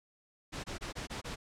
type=noise bursts; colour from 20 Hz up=pink; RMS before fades=-40 dBFS; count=6; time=0.52-1.36 s; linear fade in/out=20 ms; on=120 ms; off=24 ms; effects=low-pass 7000 Hz 12 dB/octave

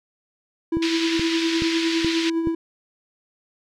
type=tone with tremolo; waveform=triangle; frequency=329.6 Hz; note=E4; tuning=in tune; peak=-16 dBFS; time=0.72-2.55 s; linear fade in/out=5 ms; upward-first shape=triangle; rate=9.8 Hz; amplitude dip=50%
type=click train; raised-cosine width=3 ms; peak=-14 dBFS; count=5; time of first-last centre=0.77-2.472 s; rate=2.35 Hz
type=band-pass noise; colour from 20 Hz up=white; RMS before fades=-28 dBFS; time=0.82-2.3 s; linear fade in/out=5 ms; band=1700 to 4500 Hz; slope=24 dB/octave
effects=none

